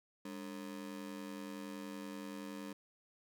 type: ring-modulated tone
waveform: 35% pulse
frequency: 246.9 Hz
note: B3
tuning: in tune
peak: -39 dBFS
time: 0.25-2.73 s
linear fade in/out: 5 ms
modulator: 45.3 Hz
effects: none